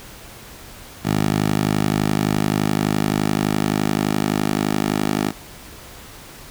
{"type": "tone with high-pass filter sweep", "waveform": "10% pulse", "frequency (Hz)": 51.7, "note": "G#1", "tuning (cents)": -7, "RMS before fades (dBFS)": -20, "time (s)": [1.03, 5.33], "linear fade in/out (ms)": 50, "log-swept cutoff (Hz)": [140, 230], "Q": 1.1, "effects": ["pink hiss -40 dBFS RMS until 6.5 s"]}